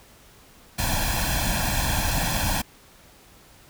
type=noise with comb filter; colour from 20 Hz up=pink; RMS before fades=-24 dBFS; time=0.78-2.62 s; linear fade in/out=10 ms; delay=1.2 ms; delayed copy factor=+0.85; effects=pink hiss -52 dBFS RMS until 3.69 s